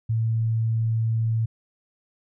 sine tone, 112.8 Hz, A2, 44 cents sharp, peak -20 dBFS, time 0.09-1.46 s, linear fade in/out 10 ms, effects none

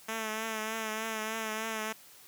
5% pulse tone with vibrato, 220 Hz, A3, in tune, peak -22 dBFS, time 0.08-1.93 s, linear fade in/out 10 ms, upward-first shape triangle, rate 3.3 Hz, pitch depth 40 cents each way, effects white hiss -55 dBFS RMS until 2.27 s + high-pass 80 Hz 12 dB/octave

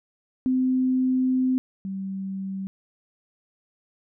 sine tone pair in turn, 257.4 / 192.83 Hz, C4 / G3, -28 / -28 cents, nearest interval perfect fourth, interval 500 cents, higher first, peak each -19 / -28 dBFS, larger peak first, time 0.46-1.58 / 1.85-2.67 s, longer first, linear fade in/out 0 ms, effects none

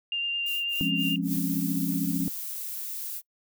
sine tone with vibrato, 2794 Hz, F7, in tune, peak -26 dBFS, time 0.12-1.16 s, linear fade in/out 2 ms, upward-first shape triangle, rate 9.2 Hz, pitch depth 14 cents each way
violet noise with tremolo, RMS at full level -37 dBFS, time 0.46-1.55 s, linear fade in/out 5 ms, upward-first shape sine, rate 3.7 Hz, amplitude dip 100%
sine chord, Db major seventh, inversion first, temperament equal, 174.61 / 207.7 / 261.6 / 277.2 Hz, F3 / Ab3 / C4 / Db4, 0 / 0 / 0 / 0 cents, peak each -29 / -32 / -33 / -30 dBFS, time 0.81-2.28 s, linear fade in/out 0 ms
violet noise, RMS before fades -35 dBFS, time 1.28-3.22 s, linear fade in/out 50 ms
effects noise-tail reverb RT60 0.1 s tail -24 dB re dry

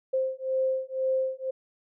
sine beating tone pair, 523.3 / 525.3 Hz, C5 / C5, 0 / +7 cents, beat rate 2 Hz, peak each -28 dBFS, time 0.13-1.51 s, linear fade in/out 10 ms, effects none

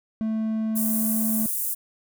triangle tone, 220 Hz, A3, in tune, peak -21 dBFS, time 0.21-1.46 s, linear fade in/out 0 ms
pink high-pass noise, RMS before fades -27 dBFS, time 0.75-1.75 s, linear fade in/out 20 ms, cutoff 10000 Hz, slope 24 dB/octave
effects none

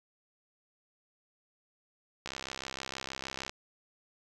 click train, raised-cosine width 0.2 ms, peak -20 dBFS, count 83, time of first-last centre 2.26-3.495 s, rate 66.4 Hz, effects none

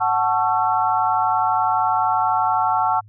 sine chord, F# minor seventh, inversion none, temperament equal with one note detuned, 740 / 880 / 1108.7 / 1343.9 Hz, F#5 / A5 / C#6 / E6, 0 / 0 / 0 / +33 cents, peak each -21 / -20 / -24 / -23 dBFS, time 0-3.01 s, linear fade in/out 20 ms, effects added 105 Hz sine -43 dBFS peak until 3.08 s

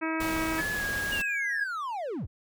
harmonic tone, 321.1 Hz, E4, 45 cents flat, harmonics 1 / 2 / 3 / 4 / 5 / 6 / 7 / 8, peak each -30 / -38 / -37 / -37 / -37 / -41 / -38 / -42 dBFS, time 0.01-0.62 s, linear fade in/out 20 ms
pink noise, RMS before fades -36 dBFS, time 0.2-1.22 s, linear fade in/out 5 ms
sine tone with pitch glide, 1706 to 1644.1 Hz, G#6 to G#6, +46 to -18 cents, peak -29 dBFS, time 0.58-1.65 s, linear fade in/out 10 ms, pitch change -64 cents, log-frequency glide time 0.74-0.84 s
triangle linear sweep, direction down, 2915 to 44.66 Hz, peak -29 dBFS, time 1.11-2.27 s, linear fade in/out 20 ms
effects none

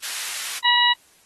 pink high-pass noise, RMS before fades -30 dBFS, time 0.02-0.6 s, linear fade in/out 20 ms, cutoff 1900 Hz, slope 12 dB/octave
harmonic tone, 968 Hz, B5, 35 cents flat, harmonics 1 / 2 / 3 / 4, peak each -20 / -20 / -20 / -20 dBFS, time 0.64-0.94 s, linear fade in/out 20 ms
effects white hiss -56 dBFS RMS until 1.25 s + AAC 32 kbps

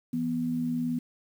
sine tone pair together, 166.3 / 245.1 Hz, E3 / B3, +16 / -13 cents, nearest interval perfect fifth, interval 671 cents, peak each -34 / -27 dBFS, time 0.13-0.99 s, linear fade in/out 5 ms, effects 9-bit

